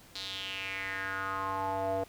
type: tone with band-pass filter sweep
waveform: square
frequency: 96.4 Hz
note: G2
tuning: 28 cents flat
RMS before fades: -35 dBFS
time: 0.15-2.04 s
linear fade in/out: 5 ms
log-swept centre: 4200 to 590 Hz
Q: 4.6
effects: pink hiss -56 dBFS RMS until 2.08 s